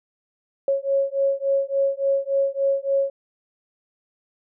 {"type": "beating tone pair", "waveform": "sine", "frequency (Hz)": [548, 551.5], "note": ["C#5", "C#5"], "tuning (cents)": [-20, -9], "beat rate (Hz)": 3.5, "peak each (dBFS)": -22, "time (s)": [0.68, 3.1], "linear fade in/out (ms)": 2, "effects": []}